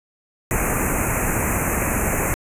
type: band-stop noise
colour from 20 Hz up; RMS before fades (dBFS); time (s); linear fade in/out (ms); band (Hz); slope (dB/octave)
pink; -21; 0.51-2.34; 0; 2600 to 6400; 96
effects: resampled to 32000 Hz